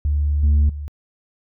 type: tone with level steps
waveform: sine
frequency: 73.3 Hz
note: D2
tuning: 3 cents flat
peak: -15 / -9 / -26 dBFS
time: 0.05-0.88 s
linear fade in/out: 0 ms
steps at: 0.43 / 0.69 s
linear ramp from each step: 5 ms
effects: tanh soft clip ceiling -11 dBFS